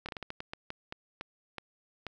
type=slowing click train; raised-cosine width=0.3 ms; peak=-22 dBFS; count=13; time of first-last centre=0.06-2.067 s; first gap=27 ms; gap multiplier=1.3; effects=none